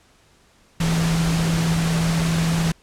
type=tone in noise; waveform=sine; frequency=164.9 Hz; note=E3; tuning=1 cent sharp; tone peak=-18 dBFS; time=0.8-2.72 s; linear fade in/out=5 ms; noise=pink; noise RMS=-26 dBFS; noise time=0.8-2.72 s; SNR=+5 dB; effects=pink hiss -56 dBFS RMS until 2.82 s + low-pass 9000 Hz 12 dB/octave